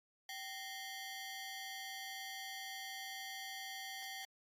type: ring-modulated tone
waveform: 15% pulse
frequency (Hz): 1311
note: E6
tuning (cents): -10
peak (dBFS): -35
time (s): 0.29-4.25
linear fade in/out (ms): 2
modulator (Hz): 539
effects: AAC 64 kbps